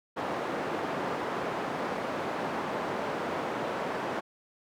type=band-pass noise; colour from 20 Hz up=white; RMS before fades=-33 dBFS; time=0.16-4.21 s; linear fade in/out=20 ms; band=190 to 940 Hz; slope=12 dB/octave; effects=none